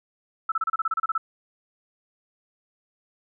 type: tone bursts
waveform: sine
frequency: 1318.5 Hz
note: E6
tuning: in tune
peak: -21 dBFS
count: 12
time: 0.49-1.179 s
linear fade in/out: 5 ms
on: 29 ms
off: 31 ms
effects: none